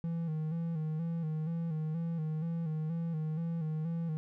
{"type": "tone with vibrato", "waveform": "triangle", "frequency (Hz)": 161.4, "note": "E3", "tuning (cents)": -36, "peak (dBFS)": -30, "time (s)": [0.04, 4.17], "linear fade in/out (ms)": 0, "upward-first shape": "square", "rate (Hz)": 2.1, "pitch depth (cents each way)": 58, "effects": []}